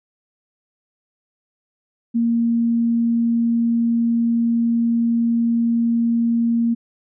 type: tone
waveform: sine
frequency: 232.7 Hz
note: A#3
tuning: 3 cents flat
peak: -15 dBFS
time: 2.14-6.75 s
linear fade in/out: 20 ms
effects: none